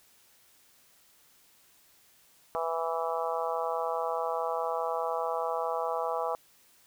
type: harmonic tone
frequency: 164.81 Hz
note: E3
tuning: in tune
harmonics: 3 / 4 / 5 / 6 / 7 / 8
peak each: -34 / -34 / -35 / -37 / -36 / -42 dBFS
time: 2.55-6.35 s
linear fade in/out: 0 ms
effects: white hiss -62 dBFS RMS until 6.86 s